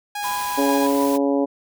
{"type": "tone with tremolo", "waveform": "sawtooth", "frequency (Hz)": 824, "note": "G#5", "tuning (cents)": -14, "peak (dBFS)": -21, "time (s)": [0.15, 0.87], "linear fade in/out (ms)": 5, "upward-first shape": "sine", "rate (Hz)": 2.2, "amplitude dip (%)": 30}
{"type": "noise", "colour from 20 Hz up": "white", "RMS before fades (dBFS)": -33, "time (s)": [0.22, 1.18], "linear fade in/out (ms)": 20}
{"type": "tone with pitch glide", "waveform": "sine", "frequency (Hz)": [999, 986.4], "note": ["B5", "B5"], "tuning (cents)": [20, -2], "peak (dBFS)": -25, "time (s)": [0.24, 1.16], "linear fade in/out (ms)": 5, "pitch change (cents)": -22, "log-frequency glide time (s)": [0.37, 0.68]}
{"type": "harmonic tone", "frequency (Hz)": 140, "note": "C#3", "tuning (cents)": 18, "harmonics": [2, 3, 4, 5, 6, 7], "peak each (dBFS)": [-19, -24, -23, -31, -32, -34], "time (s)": [0.57, 1.46], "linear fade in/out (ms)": 20}
{"effects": []}